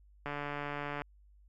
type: click train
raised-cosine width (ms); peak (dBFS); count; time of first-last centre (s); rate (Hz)
0.5; -23; 111; 0.26-1.019; 145
effects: added 50 Hz sine -58 dBFS peak until 1.48 s